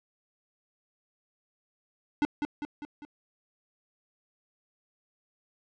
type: tone with echo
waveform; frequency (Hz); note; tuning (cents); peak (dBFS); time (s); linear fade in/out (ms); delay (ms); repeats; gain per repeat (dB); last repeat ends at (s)
square; 294.3; D4; +4; -23; 2.22-2.25; 0; 200; 4; -5; 3.05
effects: low-pass 3000 Hz 12 dB/octave